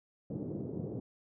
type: band-pass noise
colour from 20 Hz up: pink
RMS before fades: -39 dBFS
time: 0.3-1 s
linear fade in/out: 5 ms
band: 120 to 450 Hz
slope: 24 dB/octave
effects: none